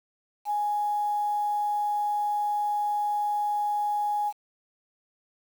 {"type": "tone with quantisation", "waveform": "sine", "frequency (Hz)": 830.6, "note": "G#5", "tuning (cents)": 0, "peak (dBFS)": -24, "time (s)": [0.45, 4.33], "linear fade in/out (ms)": 50, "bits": 8, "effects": []}